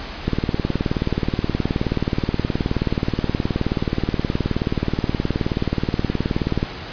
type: click train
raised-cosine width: 3 ms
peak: -6 dBFS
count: 121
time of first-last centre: 0.28-6.629 s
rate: 18.9 Hz
effects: pink hiss -32 dBFS RMS until 6.92 s + resampled to 11025 Hz